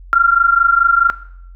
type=tone pair together; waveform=sine; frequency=1366 / 1390.7 Hz; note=F6 / F6; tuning=-39 / -8 cents; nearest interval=unison; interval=31 cents; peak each=-11 dBFS; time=0.13-1.1 s; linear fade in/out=0 ms; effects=noise-tail reverb RT60 0.7 s tail -18 dB re dry + added 44 Hz sine -34 dBFS peak until 1.55 s